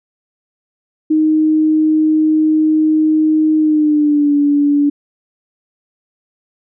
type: tone with pitch glide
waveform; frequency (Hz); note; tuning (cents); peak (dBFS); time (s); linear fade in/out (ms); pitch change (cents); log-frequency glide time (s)
sine; 311.1 to 288.6; D#4 to D4; 0 to -30; -9; 1.1-4.9; 10; -130; 3.57-4.34
effects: none